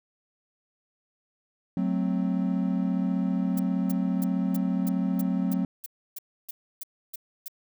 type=chord; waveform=triangle; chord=F# diminished; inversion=none; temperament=equal; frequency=185 / 220 / 261.6 Hz; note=F#3 / A3 / C4; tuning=0 / 0 / 0 cents; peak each=-24 / -29 / -27 dBFS; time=1.77-5.65 s; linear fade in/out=2 ms
type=noise bursts; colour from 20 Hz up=violet; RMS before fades=-36 dBFS; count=13; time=3.57-7.482 s; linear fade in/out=5 ms; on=24 ms; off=300 ms
effects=none